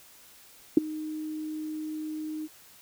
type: tone with ADSR envelope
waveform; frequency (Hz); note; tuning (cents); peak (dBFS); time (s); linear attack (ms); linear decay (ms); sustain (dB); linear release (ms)
sine; 309.6; D#4; -9; -10; 0.77-2.48; 4; 13; -22; 35
effects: white hiss -54 dBFS RMS until 2.81 s